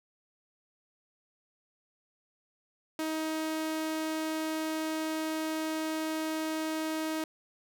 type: tone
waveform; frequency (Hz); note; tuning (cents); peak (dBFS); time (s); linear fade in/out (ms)
sawtooth; 315.6; D#4; +25; -27; 2.99-7.24; 2
effects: none